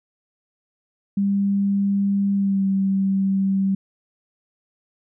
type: tone with pitch glide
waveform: sine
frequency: 199 to 193.89 Hz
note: G3 to G3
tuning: +26 to -19 cents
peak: -17 dBFS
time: 1.17-3.75 s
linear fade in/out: 5 ms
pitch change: -45 cents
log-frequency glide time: 2.34-2.65 s
effects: none